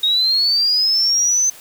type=linear sweep; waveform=sine; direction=up; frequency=3729 to 6190 Hz; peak=-13 dBFS; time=0.03-1.5 s; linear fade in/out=5 ms; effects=white hiss -41 dBFS RMS until 1.6 s